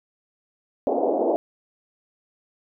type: band-pass noise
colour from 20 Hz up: white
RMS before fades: -22 dBFS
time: 0.87-1.36 s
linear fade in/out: 0 ms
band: 260 to 740 Hz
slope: 48 dB/octave
effects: none